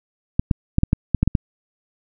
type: clicks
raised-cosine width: 5 ms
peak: -3 dBFS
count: 9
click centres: 0.395 / 0.512 / 0.784 / 0.834 / 0.931 / 1.147 / 1.23 / 1.276 / 1.352 s
effects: none